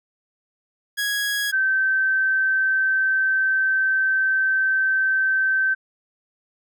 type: tone pair in turn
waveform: sawtooth / sine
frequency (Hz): 1660 / 1547.5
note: G#6 / G6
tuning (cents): -1 / -23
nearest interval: minor second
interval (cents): 122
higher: first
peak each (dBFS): -18 / -17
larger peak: second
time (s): 0.97-1.52 / 1.52-5.75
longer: second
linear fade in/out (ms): 20
effects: none